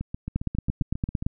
two click trains, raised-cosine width 5 ms, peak -12 / -18 dBFS, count 9 / 10, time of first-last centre 0.36-1.265 / 0.01-1.225 s, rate 8.84 / 7.41 Hz, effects none

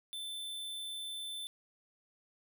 square tone, 3533 Hz, A7, 6 cents sharp, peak -40 dBFS, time 0.13-1.47 s, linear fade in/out 0 ms, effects none

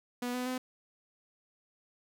sawtooth tone with pitch steps, 245.1 / 250 / 254.9 Hz, B3 / B3 / C4, -13 / +21 / -45 cents, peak -29 dBFS, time 0.22-0.58 s, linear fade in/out 5 ms, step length 120 ms, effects none

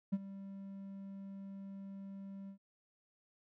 triangle tone with ADSR envelope, 195.8 Hz, G3, 2 cents flat, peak -26 dBFS, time 0.12-2.58 s, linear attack 16 ms, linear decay 39 ms, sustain -17 dB, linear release 94 ms, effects tanh soft clip ceiling -24 dBFS

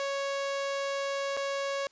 sawtooth tone with dropouts, 554.4 Hz, C#5, in tune, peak -26 dBFS, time 0-1.87 s, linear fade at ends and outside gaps 1 ms, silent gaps 1.368-1.372 s, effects white hiss -64 dBFS RMS until 1.91 s + resampled to 16000 Hz

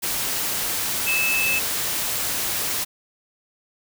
sine tone in noise, 2614 Hz, E7, 15 cents flat, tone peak -20 dBFS, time 1.06-1.6 s, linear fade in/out 20 ms, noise white, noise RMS -25 dBFS, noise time 0.02-2.85 s, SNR +2 dB, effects none

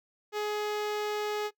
sawtooth tone with notch filter, 420 Hz, G#4, 19 cents sharp, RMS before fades -32 dBFS, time 0.32-1.51 s, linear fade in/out 50 ms, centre 10000 Hz, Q 0.8, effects noise-tail reverb RT60 0.1 s tail -21 dB re dry

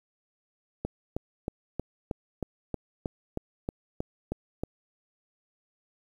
click train, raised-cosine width 2 ms, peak -17 dBFS, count 13, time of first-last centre 0.85-4.635 s, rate 3.17 Hz, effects 9-bit

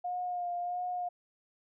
sine tone with vibrato, 712 Hz, F5, 33 cents sharp, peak -32 dBFS, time 0.04-1.09 s, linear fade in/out 10 ms, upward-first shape sine, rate 1.5 Hz, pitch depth 24 cents each way, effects none

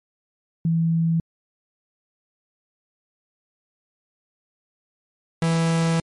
sine / 45% pulse tone pair in turn, 164.81 / 164.81 Hz, E3 / E3, 0 / 0 cents, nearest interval unison, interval 0 cents, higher neither, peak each -17 / -18 dBFS, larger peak first, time 0.65-1.2 / 5.42-6 s, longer second, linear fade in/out 2 ms, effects MP3 48 kbps

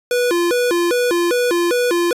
square tone with vibrato, 411.5 Hz, G#4, 16 cents flat, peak -15 dBFS, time 0.11-2.13 s, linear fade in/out 2 ms, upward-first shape square, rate 2.5 Hz, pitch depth 300 cents each way, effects resampled to 32000 Hz

